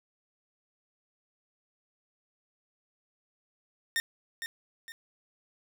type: tone with echo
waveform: sawtooth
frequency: 1827 Hz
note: A#6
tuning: 35 cents flat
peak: -23 dBFS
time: 3.96-4 s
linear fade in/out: 0 ms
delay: 460 ms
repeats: 2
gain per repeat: -8 dB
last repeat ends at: 4.92 s
effects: none